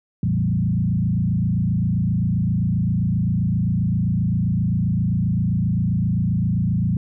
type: tone with frequency modulation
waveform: sine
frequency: 146.83 Hz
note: D3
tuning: in tune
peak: -17 dBFS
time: 0.23-6.97 s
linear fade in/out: 2 ms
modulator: 27.6 Hz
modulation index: 2
effects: none